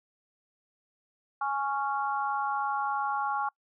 harmonic tone, 277.2 Hz, C#4, in tune, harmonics 3 / 4 / 5, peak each -30 / -32 / -34 dBFS, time 1.41-3.49 s, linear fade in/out 5 ms, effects noise-tail reverb RT60 0.1 s tail -26 dB re dry

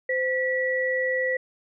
sine tone pair together, 515 / 1944.4 Hz, C5 / B6, -28 / -28 cents, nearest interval octave + major seventh, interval 2300 cents, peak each -25 dBFS, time 0.09-1.37 s, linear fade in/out 5 ms, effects none

